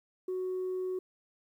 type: tone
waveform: sine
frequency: 370 Hz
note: F#4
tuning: in tune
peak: -30 dBFS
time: 0.28-0.99 s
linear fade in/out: 5 ms
effects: tanh soft clip ceiling -29 dBFS + 11-bit